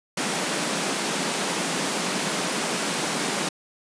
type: high-pass noise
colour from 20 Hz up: pink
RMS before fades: -26 dBFS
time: 0.17-3.49 s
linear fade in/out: 5 ms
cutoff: 160 Hz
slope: 48 dB/octave
effects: resampled to 22050 Hz